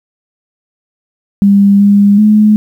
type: tone with pitch steps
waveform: sine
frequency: 200 / 202.2 / 212.4 Hz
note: G3 / G#3 / G#3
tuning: +35 / -46 / +39 cents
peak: -3 dBFS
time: 1.42-2.56 s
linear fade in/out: 0 ms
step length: 380 ms
effects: 7-bit